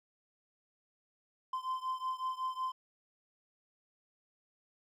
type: beating tone pair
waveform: triangle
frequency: 1032 / 1037.4 Hz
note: C6 / C6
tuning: -24 / -15 cents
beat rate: 5.4 Hz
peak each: -35 / -37 dBFS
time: 1.53-2.72 s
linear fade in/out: 5 ms
effects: none